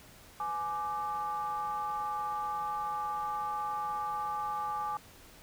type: ring-modulated tone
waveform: triangle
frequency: 169.7 Hz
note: F3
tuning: 49 cents flat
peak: -27 dBFS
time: 0.4-4.97 s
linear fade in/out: 2 ms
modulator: 1010 Hz
effects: pink hiss -55 dBFS RMS until 5.42 s